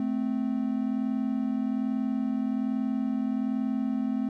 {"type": "tone pair together", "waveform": "triangle", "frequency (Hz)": [218.4, 259.6], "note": ["A3", "C4"], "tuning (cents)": [-13, -13], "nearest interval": "minor third", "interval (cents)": 300, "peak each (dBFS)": [-27, -26], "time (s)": [0, 4.29], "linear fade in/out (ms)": 2, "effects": []}